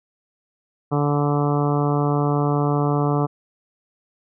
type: harmonic tone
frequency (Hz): 145.3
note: D3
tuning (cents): -18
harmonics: 1 / 2 / 3 / 4 / 5 / 6 / 7 / 8 / 9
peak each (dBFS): -20 / -24 / -25 / -31 / -28 / -32 / -32 / -30 / -36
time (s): 0.91-3.27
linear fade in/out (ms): 20
effects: none